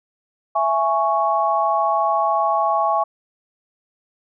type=chord; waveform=sine; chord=C# minor; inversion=first; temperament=just; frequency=665.2 / 831.5 / 1108.7 Hz; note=E5 / G#5 / C#6; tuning=+16 / +2 / 0 cents; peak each=-21 / -20 / -20 dBFS; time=0.55-3.04 s; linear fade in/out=10 ms; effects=none